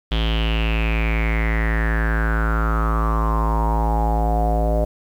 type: tone with low-pass filter sweep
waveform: square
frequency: 55.3 Hz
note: A1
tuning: 9 cents sharp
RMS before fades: -19 dBFS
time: 0.11-4.85 s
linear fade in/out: 10 ms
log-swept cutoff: 3300 to 620 Hz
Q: 8
effects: 8-bit